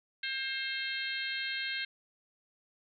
harmonic tone with a mistuned harmonic, 532 Hz, C5, 29 cents sharp, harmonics 3 / 4 / 5 / 6 / 7 / 8, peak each -38 / -39 / -42 / -41 / -43 / -41 dBFS, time 0.23-1.85 s, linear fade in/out 5 ms, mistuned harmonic 8, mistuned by -22 cents, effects none

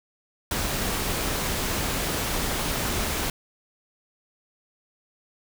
pink noise, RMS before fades -27 dBFS, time 0.51-3.3 s, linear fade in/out 2 ms, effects none

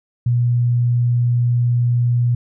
sine tone, 120.9 Hz, B2, 36 cents flat, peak -13 dBFS, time 0.26-2.35 s, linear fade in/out 5 ms, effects none

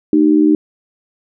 sine tone with amplitude modulation, 305.1 Hz, D#4, 34 cents flat, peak -4 dBFS, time 0.13-0.55 s, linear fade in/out 2 ms, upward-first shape sine, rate 79.7 Hz, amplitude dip 80%, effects none

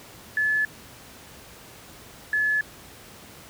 sine tone pair in turn, 1723 / 1715.2 Hz, A6 / A6, -37 / -45 cents, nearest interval unison, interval 8 cents, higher first, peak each -20 dBFS, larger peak neither, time 0.37-0.65 / 2.33-2.61 s, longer neither, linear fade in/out 2 ms, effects pink hiss -46 dBFS RMS until 3.49 s + high-pass 60 Hz 12 dB/octave

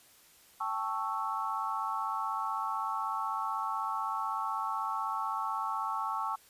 sine chord, A dominant seventh, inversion third, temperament equal, 784 / 880 / 1108.7 / 1318.5 Hz, G5 / A5 / C#6 / E6, 0 / 0 / 0 / 0 cents, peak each -40 / -36 / -35 / -37 dBFS, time 0.6-6.36 s, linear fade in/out 10 ms, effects white hiss -60 dBFS RMS until 6.49 s + resampled to 32000 Hz

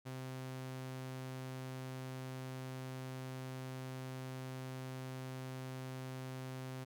sawtooth tone, 130 Hz, C3, 11 cents flat, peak -39 dBFS, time 0.05-6.85 s, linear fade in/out 20 ms, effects none

